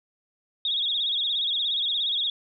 sine tone with vibrato, 3520 Hz, A7, in tune, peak -23 dBFS, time 0.65-2.3 s, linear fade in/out 2 ms, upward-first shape sine, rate 17 Hz, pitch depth 130 cents each way, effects none

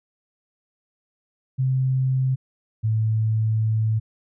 sine tone pair in turn, 130.81 / 110 Hz, C3 / A2, 0 / 0 cents, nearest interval minor third, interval 300 cents, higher first, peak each -18 dBFS, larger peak neither, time 1.58-2.36 / 2.83-4 s, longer second, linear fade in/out 20 ms, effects none

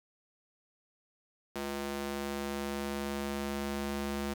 square tone with high-pass filter sweep, 70.2 Hz, C#2, 22 cents sharp, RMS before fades -36 dBFS, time 1.55-4.34 s, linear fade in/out 10 ms, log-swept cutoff 280 to 170 Hz, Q 0.91, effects 9-bit

